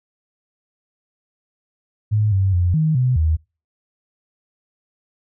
sine tone with pitch steps, 106.4 / 96.3 / 88.5 / 157 / 126.8 / 79.1 Hz, G#2 / G2 / F2 / D#3 / B2 / D#2, +42 / -30 / +23 / +16 / +46 / +29 cents, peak -14 dBFS, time 2.11-3.37 s, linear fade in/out 20 ms, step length 210 ms, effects noise-tail reverb RT60 0.3 s tail -25 dB re dry

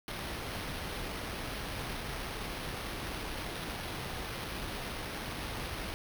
pink noise with sample-and-hold, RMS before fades -39 dBFS, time 0.08-5.94 s, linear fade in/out 0 ms, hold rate 7350 Hz, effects none

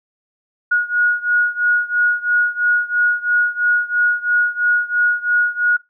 sine beating tone pair, 1447 / 1450 Hz, F#6 / F#6, -39 / -35 cents, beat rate 3 Hz, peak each -16 / -18 dBFS, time 0.71-5.77 s, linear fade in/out 10 ms, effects noise-tail reverb RT60 0.2 s tail -21 dB re dry

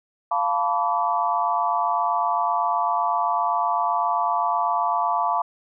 sine chord, B half-diminished seventh, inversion second, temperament equal with one note detuned, 698.5 / 880 / 987.8 / 1149.8 Hz, F5 / A5 / B5 / D6, 0 / 0 / 0 / -37 cents, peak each -25 dBFS, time 0.31-5.42 s, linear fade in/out 5 ms, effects none

